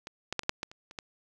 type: clicks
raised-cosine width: 0.2 ms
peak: -23 / -15 / -11 / -29 / -8 / -16 / -30 / -30 / -20 dBFS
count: 9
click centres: 0.071 / 0.326 / 0.393 / 0.434 / 0.494 / 0.631 / 0.715 / 0.911 / 0.988 s
effects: none

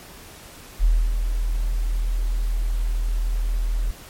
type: tone with ADSR envelope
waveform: sine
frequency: 40.39 Hz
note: E1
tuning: 35 cents flat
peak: -12 dBFS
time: 0.79-3.91 s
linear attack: 49 ms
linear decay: 270 ms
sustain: -7 dB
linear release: 6 ms
effects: pink hiss -43 dBFS RMS until 4.09 s + MP3 64 kbps

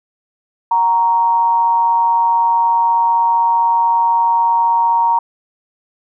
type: tone with amplitude modulation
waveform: sine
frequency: 932.3 Hz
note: A#5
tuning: in tune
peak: -8 dBFS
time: 0.71-5.19 s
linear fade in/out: 5 ms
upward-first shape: sine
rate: 184 Hz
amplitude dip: 50%
effects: none

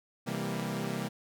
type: chord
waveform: sawtooth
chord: C dominant seventh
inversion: none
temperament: equal with one note detuned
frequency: 130.81 / 164.81 / 197.48 / 233.1 Hz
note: C3 / E3 / G3 / Bb3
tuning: 0 / 0 / +13 / 0 cents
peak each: -35 / -34 / -33 / -34 dBFS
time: 0.26-1.09 s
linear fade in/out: 20 ms
effects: none

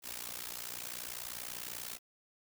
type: noise with amplitude modulation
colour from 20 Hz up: white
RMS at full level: -39 dBFS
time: 0.02-1.99 s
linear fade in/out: 50 ms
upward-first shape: sine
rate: 60.2 Hz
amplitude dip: 90%
effects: none

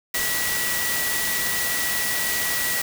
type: tone in noise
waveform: sine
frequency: 1939 Hz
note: B6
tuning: 32 cents flat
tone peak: -27 dBFS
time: 0.14-2.82 s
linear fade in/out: 5 ms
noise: white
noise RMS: -25 dBFS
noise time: 0.14-2.82 s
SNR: -5 dB
effects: none

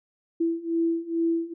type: beating tone pair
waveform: sine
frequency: 331.1 / 333.4 Hz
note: E4 / E4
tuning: +8 / +20 cents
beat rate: 2.3 Hz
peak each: -27 / -25 dBFS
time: 0.4-1.54 s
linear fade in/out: 10 ms
effects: none

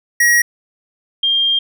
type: tone pair in turn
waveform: square / sine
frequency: 1900 / 3203 Hz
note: A#6 / G7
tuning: +33 / +37 cents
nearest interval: major sixth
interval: 904 cents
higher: second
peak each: -10 / -12 dBFS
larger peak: first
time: 0.2-0.42 / 1.23-1.59 s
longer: second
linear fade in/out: 5 ms
effects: none

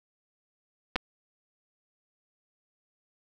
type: clicks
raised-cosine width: 0.3 ms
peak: -11 dBFS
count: 2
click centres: 0.958 / 0.962 s
effects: none

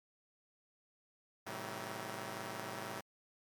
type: chord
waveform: 5% pulse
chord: A diminished seventh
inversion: none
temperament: just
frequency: 110 / 132 / 158.4 / 190.08 Hz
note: A2 / C3 / Eb3 / Gb3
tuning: 0 / +16 / +31 / +47 cents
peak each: -35 / -38 / -40 / -35 dBFS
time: 1.46-3.01 s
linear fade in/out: 10 ms
effects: MP3 96 kbps

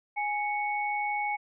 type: tone pair together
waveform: sine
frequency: 830.6 / 2217 Hz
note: G#5 / C#7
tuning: 0 / 0 cents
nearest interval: octave + perfect fourth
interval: 1700 cents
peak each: -29 / -32 dBFS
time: 0.16-1.37 s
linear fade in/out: 20 ms
effects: none

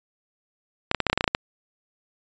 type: clicks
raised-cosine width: 0.3 ms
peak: -4 dBFS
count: 11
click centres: 0.914 / 0.947 / 1.003 / 1.067 / 1.099 / 1.13 / 1.176 / 1.209 / 1.242 / 1.278 / 1.349 s
effects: resampled to 16000 Hz

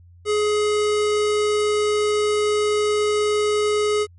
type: tone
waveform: square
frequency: 420.1 Hz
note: G#4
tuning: 20 cents sharp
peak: -18 dBFS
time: 0.25-4.07 s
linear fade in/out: 50 ms
effects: added 87 Hz sine -45 dBFS peak until 4.18 s + MP3 48 kbps

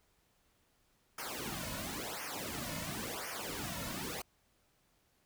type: noise with flanger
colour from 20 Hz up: pink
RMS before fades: -41 dBFS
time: 1.18-4.22 s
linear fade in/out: 5 ms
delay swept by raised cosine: 0.25 to 2.55 ms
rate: 0.95 Hz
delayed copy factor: -1
effects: pink hiss -73 dBFS RMS until 5.25 s

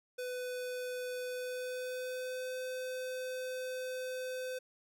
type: tone with pitch glide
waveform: square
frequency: 499.9 to 511 Hz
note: B4 to C5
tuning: +21 to -41 cents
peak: -38 dBFS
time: 0.18-4.59 s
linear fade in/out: 10 ms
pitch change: +38 cents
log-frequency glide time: 1.27-2.57 s
effects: none

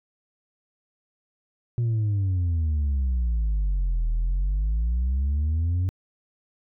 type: exponential two-way sweep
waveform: sine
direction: down then up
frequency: 120.9 to 39.41 to 93.9 Hz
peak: -18 dBFS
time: 1.78-5.89 s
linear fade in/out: 0 ms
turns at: 4.09 s
effects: tanh soft clip ceiling -20 dBFS

